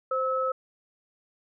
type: tone pair together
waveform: sine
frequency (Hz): 522 / 1296.9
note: C5 / E6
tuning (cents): -4 / -29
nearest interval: octave + major third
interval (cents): 1575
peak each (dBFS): -27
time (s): 0.11-0.52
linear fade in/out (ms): 5
effects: none